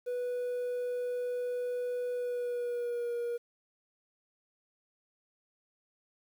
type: tone with pitch glide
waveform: triangle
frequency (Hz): 492.3 to 475.8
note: B4 to A#4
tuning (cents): -6 to +35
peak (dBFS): -29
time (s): 0.06-3.38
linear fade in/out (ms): 20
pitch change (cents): -59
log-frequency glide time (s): 2.13-3.13
effects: tanh soft clip ceiling -25 dBFS + 10-bit